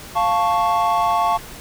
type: chord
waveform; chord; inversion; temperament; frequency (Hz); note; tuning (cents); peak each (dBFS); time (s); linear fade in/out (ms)
triangle; F augmented; none; equal; 698.5 / 880 / 1108.7; F5 / A5 / C#6; 0 / 0 / 0; -18; 0.15-1.38; 20
effects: pink hiss -37 dBFS RMS until 1.6 s